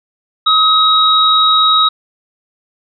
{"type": "tone pair together", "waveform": "sine", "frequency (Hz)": [1271, 3809], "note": ["D#6", "A#7"], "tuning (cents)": [36, 37], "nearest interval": "octave + perfect fifth", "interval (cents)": 1901, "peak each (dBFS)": -10, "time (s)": [0.46, 1.89], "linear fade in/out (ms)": 10, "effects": []}